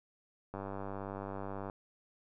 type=click train; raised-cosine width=1 ms; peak=-27 dBFS; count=115; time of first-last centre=0.54-1.699 s; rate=98.4 Hz; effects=none